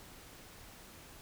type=silence; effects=pink hiss -54 dBFS RMS until 1.21 s